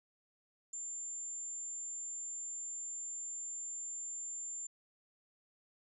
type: tone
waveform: sine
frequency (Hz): 7240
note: A8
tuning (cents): +48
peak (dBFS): -40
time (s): 0.73-4.67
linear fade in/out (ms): 5
effects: none